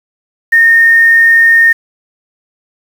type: tone with quantisation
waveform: sine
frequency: 1834 Hz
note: A#6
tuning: 29 cents flat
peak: -3 dBFS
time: 0.52-1.73 s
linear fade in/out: 10 ms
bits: 5
effects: none